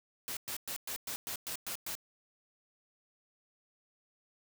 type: noise bursts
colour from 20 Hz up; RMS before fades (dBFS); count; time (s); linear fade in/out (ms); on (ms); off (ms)
white; -39; 9; 0.28-1.952; 0; 88; 110
effects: none